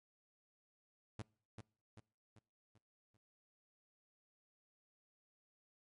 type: tone with echo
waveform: sawtooth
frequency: 107.8 Hz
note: A2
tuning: 35 cents flat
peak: -39 dBFS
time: 1.19-1.22 s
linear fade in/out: 0 ms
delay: 390 ms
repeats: 5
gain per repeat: -6 dB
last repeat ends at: 3.17 s
effects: noise-tail reverb RT60 0.5 s tail -25 dB re dry + MP3 48 kbps